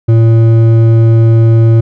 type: tone with hard clipping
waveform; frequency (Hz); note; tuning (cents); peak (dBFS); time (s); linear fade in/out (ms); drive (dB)
triangle; 113.7; A#2; -43; -5; 0.08-1.81; 10; 12
effects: none